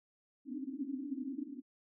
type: band-pass noise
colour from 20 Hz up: pink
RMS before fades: -41 dBFS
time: 0.45-1.62 s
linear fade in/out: 50 ms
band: 250 to 300 Hz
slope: 96 dB/octave
effects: none